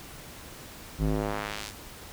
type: tone with band-pass filter sweep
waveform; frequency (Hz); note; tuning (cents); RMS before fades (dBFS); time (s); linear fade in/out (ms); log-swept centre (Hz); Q
square; 52.1; G#1; +6; -30; 0.98-1.73; 50; 140 to 8000; 0.78
effects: pink hiss -45 dBFS RMS until 2.12 s